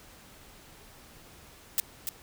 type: noise with echo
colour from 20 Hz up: blue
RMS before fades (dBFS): -25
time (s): 1.78-1.8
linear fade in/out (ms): 0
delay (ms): 290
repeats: 1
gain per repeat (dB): -7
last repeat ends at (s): 2.09
effects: pink hiss -53 dBFS RMS until 2.22 s